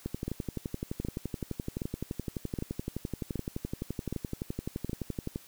two click trains, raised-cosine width 3 ms, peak -20 / -20 dBFS, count 63 / 7, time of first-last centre 0.06-5.359 / 0.28-4.895 s, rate 11.7 / 1.3 Hz, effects white hiss -55 dBFS RMS until 5.47 s

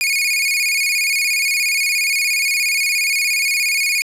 sawtooth tone with vibrato, 2315 Hz, D7, 25 cents flat, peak -12 dBFS, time 0.01-4.02 s, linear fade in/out 0 ms, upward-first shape square, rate 17 Hz, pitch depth 88 cents each way, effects resampled to 32000 Hz + 9-bit

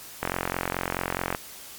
click train, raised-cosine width 0.5 ms, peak -10 dBFS, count 51, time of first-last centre 0.23-1.349 s, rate 44.7 Hz, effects white hiss -43 dBFS RMS until 1.78 s + MP3 96 kbps

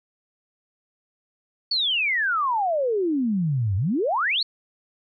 sine exponential two-way sweep, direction down then up, 4556 to 90.7 to 4556 Hz, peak -20 dBFS, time 1.71-4.43 s, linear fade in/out 5 ms, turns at 3.76 s, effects none

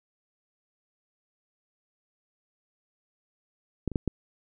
clicks, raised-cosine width 3 ms, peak -14 / -24 / -12 / -13 dBFS, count 4, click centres 3.877 / 3.917 / 3.958 / 4.077 s, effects none

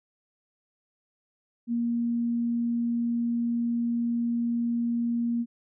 sine tone, 235.5 Hz, A#3, 18 cents sharp, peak -24 dBFS, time 1.67-5.46 s, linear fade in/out 50 ms, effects none

